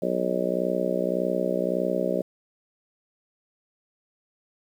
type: harmonic tone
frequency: 61.74 Hz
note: B1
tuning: in tune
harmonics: 3 / 4 / 5 / 6 / 7 / 8 / 9 / 10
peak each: -31 / -33 / -34 / -31 / -31 / -36 / -28 / -30 dBFS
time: 0.02-2.22 s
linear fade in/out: 5 ms
effects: 9-bit